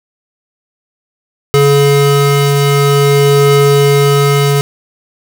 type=tone pair together; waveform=square; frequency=141.7 / 424.6 Hz; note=C#3 / G#4; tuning=+38 / +38 cents; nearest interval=octave + perfect fifth; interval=1900 cents; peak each=-10 dBFS; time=1.54-4.61 s; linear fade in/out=0 ms; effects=none

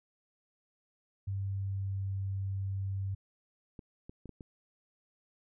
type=tone with pitch glide; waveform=sine; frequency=98 to 97.21 Hz; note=G2 to G2; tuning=0 to -14 cents; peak=-32 dBFS; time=1.27-3.15 s; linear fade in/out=10 ms; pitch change=-14 cents; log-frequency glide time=1.4-2.07 s
type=clicks; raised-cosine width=3 ms; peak=-33 dBFS; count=5; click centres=3.792 / 4.095 / 4.257 / 4.293 / 4.408 s
effects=none

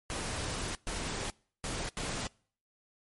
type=noise bursts at uneven times; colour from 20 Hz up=pink; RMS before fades=-36 dBFS; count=4; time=0.1-0.75 / 0.87-1.3 / 1.64-1.89 / 1.97-2.27 s; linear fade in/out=0 ms; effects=noise-tail reverb RT60 0.5 s tail -25 dB re dry + MP3 48 kbps

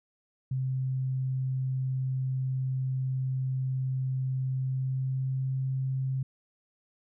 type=tone with pitch glide; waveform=sine; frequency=130.81 to 132.25 Hz; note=C3 to C3; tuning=0 to +19 cents; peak=-27 dBFS; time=0.51-6.23 s; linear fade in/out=5 ms; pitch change=+19 cents; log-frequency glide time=4.49-5.58 s; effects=none

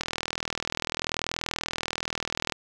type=click train; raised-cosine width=0.2 ms; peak=-10 dBFS; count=103; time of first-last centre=0.01-2.522 s; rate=40.6 Hz; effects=none

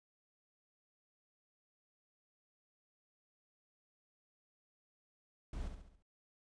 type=noise with echo; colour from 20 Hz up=brown; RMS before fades=-41 dBFS; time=5.53-5.68 s; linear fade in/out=2 ms; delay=69 ms; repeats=5; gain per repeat=-6 dB; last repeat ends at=6.025 s; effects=resampled to 22050 Hz

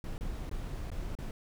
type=noise with dropouts; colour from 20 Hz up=brown; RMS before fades=-37 dBFS; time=0.04-1.31 s; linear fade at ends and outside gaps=1 ms; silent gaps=0.18-0.209 / 0.494-0.513 / 0.903-0.916 / 1.152-1.187 s; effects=none

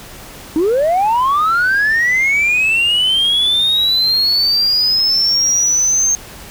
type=linear sweep; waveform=sine; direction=up; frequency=297.3 to 6400 Hz; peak=-9 dBFS; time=0.56-6.15 s; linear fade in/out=0 ms; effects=tanh soft clip ceiling -9 dBFS + pink hiss -35 dBFS RMS until 6.5 s

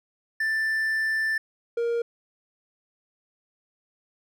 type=tone pair in turn; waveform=triangle; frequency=1770 / 468.8 Hz; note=A6 / A#4; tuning=+10 / +10 cents; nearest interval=octave + major seventh; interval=2300 cents; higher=first; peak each=-21 dBFS; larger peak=neither; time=0.4-1.38 / 1.77-2.02 s; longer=first; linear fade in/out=5 ms; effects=none

